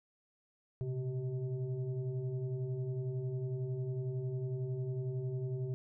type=tone with frequency modulation; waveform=sine; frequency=132 Hz; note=C3; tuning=16 cents sharp; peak=-34 dBFS; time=0.81-5.74 s; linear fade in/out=0 ms; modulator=253 Hz; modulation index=0.83; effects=none